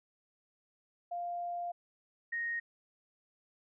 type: tone pair in turn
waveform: sine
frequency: 698.5 / 1864.8 Hz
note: F5 / A#6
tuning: 0 / 0 cents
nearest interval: octave + perfect fourth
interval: 1700 cents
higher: second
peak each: -35 / -33 dBFS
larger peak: second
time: 1.11-1.72 / 2.32-2.6 s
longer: first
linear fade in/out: 10 ms
effects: none